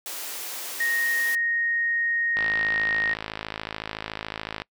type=high-pass noise; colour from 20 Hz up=white; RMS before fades=-34 dBFS; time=0.06-1.35 s; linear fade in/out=0 ms; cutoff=290 Hz; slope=24 dB/octave
type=tone; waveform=sine; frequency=1864.7 Hz; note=A#6; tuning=in tune; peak=-22 dBFS; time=0.8-3.14 s; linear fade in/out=5 ms
type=click train; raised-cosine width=0.3 ms; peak=-14 dBFS; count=122; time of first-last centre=2.37-4.619 s; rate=53.8 Hz
effects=noise-tail reverb RT60 0.1 s tail -25 dB re dry